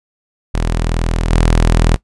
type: tone with level steps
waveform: sawtooth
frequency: 41 Hz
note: E1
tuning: 9 cents flat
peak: -10 / -5 dBFS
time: 0.54-1.96 s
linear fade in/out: 0 ms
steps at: 1.3 s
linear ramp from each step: 20 ms
effects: noise-tail reverb RT60 0.1 s tail -19 dB re dry + resampled to 24000 Hz